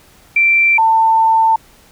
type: tone pair in turn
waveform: sine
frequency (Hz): 2349 / 894.5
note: D7 / A5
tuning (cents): 0 / +28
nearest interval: octave + perfect fourth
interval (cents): 1672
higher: first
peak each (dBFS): -8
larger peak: neither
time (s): 0.36-0.78 / 0.78-1.56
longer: second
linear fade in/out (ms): 5
effects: pink hiss -47 dBFS RMS until 1.91 s